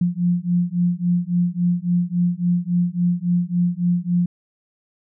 sine beating tone pair, 174 / 177.6 Hz, F3 / F3, -6 / +29 cents, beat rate 3.6 Hz, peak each -20 dBFS, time 0.01-4.26 s, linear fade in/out 5 ms, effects none

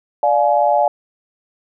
sine chord, D diminished, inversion none, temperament just, 587.3 / 704.8 / 845.8 Hz, D5 / F5 / Ab5, 0 / +16 / +31 cents, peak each -16 dBFS, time 0.23-0.88 s, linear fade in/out 2 ms, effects none

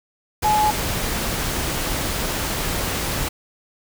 sine tone in noise, 848 Hz, G#5, 36 cents sharp, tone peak -15 dBFS, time 0.44-0.71 s, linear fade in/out 10 ms, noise pink, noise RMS -24 dBFS, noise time 0.42-3.29 s, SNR +6 dB, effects none

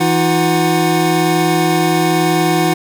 square tone cluster, 164.8 / 315.4 / 356.4 / 739 Hz, E3 / D#4 / F4 / F#5, 0 / +24 / +35 / -2 cents, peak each -18 dBFS, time 0-2.74 s, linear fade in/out 10 ms, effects none

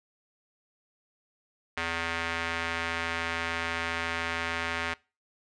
square tone with band-pass filter, 83.5 Hz, E2, 23 cents sharp, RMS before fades -32 dBFS, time 1.77-4.94 s, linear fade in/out 5 ms, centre 2000 Hz, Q 1.4, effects noise-tail reverb RT60 0.3 s tail -23 dB re dry + resampled to 22050 Hz

